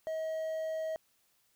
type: tone with quantisation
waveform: triangle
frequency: 637 Hz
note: D#5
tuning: 41 cents sharp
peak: -31 dBFS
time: 0.07-0.96 s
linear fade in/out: 0 ms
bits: 10
effects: white hiss -72 dBFS RMS until 1.55 s